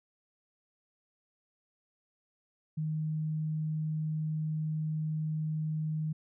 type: tone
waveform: sine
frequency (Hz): 155.56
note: D#3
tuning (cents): 0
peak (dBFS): -30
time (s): 2.77-6.13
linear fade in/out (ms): 10
effects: none